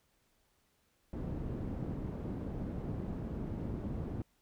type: low-pass noise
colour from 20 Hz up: white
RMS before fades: -39 dBFS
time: 1.13-4.22 s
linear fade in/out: 2 ms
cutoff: 230 Hz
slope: 12 dB/octave
effects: pink hiss -74 dBFS RMS until 4.41 s